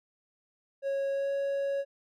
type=tone with pitch glide; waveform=triangle; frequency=550 to 555.4 Hz; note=C#5 to C#5; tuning=-14 to +3 cents; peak=-26 dBFS; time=0.82-1.85 s; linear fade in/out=50 ms; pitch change=+17 cents; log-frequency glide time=1.11-1.31 s; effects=none